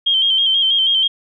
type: tone with vibrato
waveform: sine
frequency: 3173 Hz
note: G7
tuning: 20 cents sharp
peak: -12 dBFS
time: 0.06-1.08 s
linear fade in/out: 10 ms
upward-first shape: square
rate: 6.2 Hz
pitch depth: 38 cents each way
effects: none